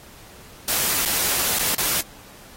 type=noise with dropouts; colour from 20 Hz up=white; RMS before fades=-22 dBFS; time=0.68-2.01 s; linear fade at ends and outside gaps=2 ms; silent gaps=1.052-1.057 / 1.588-1.592 / 1.749-1.781 s; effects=pink hiss -46 dBFS RMS until 2.56 s + AAC 48 kbps